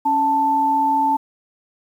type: tone pair together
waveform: sine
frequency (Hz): 278 / 882.6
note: C#4 / A5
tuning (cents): +5 / +5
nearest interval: octave + minor sixth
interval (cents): 2000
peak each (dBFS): -24 / -15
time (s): 0.05-1.17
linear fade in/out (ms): 10
effects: 8-bit